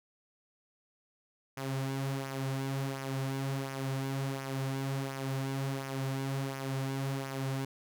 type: tone with flanger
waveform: sawtooth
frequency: 135.2 Hz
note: C#3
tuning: 43 cents flat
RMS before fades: -35 dBFS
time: 1.57-7.65 s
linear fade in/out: 5 ms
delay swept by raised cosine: 0.24 to 5.84 ms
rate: 1.4 Hz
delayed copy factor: -0.55
effects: none